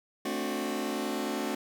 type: chord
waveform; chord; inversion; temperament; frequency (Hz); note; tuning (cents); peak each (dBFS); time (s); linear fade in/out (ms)
sawtooth; D dominant seventh; second; just; 220.2 / 264.3 / 293.7 / 367.1; A3 / C4 / D4 / F#4; +2 / +18 / 0 / -14; -32; 0.25-1.55; 5
effects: none